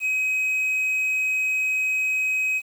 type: tone with quantisation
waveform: triangle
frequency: 2533 Hz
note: D#7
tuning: 30 cents sharp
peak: -19 dBFS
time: 0-2.62 s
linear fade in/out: 50 ms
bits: 8
effects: none